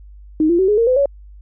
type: tone with pitch steps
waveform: sine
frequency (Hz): 311.3 / 343.4 / 378.9 / 417.9 / 461.1 / 508.6 / 561.1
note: D#4 / F4 / F#4 / G#4 / A#4 / C5 / C#5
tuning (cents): +1 / -29 / +41 / +11 / -19 / -49 / +21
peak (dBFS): -11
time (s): 0.4-1.058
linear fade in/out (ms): 2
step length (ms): 94
effects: added 50 Hz sine -37 dBFS peak until 1.41 s